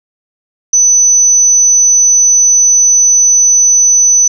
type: tone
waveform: sine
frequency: 6000 Hz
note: F#8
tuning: 23 cents sharp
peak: -4 dBFS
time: 0.73-4.28 s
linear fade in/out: 5 ms
effects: none